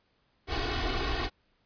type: noise with comb filter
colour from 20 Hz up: pink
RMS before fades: -30 dBFS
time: 0.47-1.3 s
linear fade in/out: 50 ms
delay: 2.7 ms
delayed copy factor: +1
effects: pink hiss -71 dBFS RMS until 1.65 s + resampled to 11025 Hz